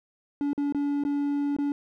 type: tone with dropouts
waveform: triangle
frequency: 286.2 Hz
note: D4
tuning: 45 cents flat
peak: -22 dBFS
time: 0.41-1.72 s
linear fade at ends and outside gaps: 1 ms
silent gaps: 0.532-0.578 / 0.724-0.747 / 1.037-1.05 / 1.565-1.586 s
effects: none